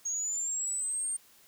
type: linear sweep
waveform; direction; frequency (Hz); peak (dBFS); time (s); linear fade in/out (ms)
sine; up; 6540 to 8780; -30; 0.05-1.17; 10
effects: white hiss -60 dBFS RMS until 1.47 s